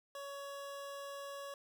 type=tone; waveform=25% pulse; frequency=560 Hz; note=C#5; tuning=18 cents sharp; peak=-40 dBFS; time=0.15-1.54 s; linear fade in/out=2 ms; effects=13-bit